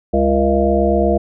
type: harmonic tone with a mistuned harmonic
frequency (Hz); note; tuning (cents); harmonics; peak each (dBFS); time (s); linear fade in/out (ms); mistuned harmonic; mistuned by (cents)
68.3; C#2; -25; 1 / 3 / 5 / 7 / 9 / 10; -19 / -19 / -19 / -19 / -19 / -19; 0.13-1.18; 10; 7; -16
effects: none